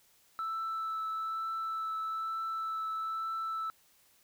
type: tone with vibrato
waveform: sine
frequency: 1318.5 Hz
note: E6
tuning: in tune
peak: -31 dBFS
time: 0.39-3.7 s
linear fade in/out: 0 ms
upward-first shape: triangle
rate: 1.1 Hz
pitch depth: 12 cents each way
effects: tanh soft clip ceiling -31 dBFS + white hiss -66 dBFS RMS until 4.23 s